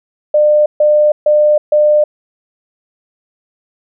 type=tone bursts; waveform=sine; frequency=600 Hz; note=D5; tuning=37 cents sharp; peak=-6 dBFS; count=4; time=0.34-2.04 s; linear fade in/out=5 ms; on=320 ms; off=140 ms; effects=none